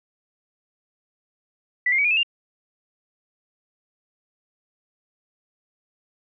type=tone with pitch steps; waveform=sine; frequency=1975.5 / 2117 / 2269 / 2432 / 2607 / 2794 Hz; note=B6 / C7 / C#7 / D#7 / E7 / F7; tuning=0 / +20 / +40 / -40 / -20 / 0 cents; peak=-17 dBFS; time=1.86-2.232 s; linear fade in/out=5 ms; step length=62 ms; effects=none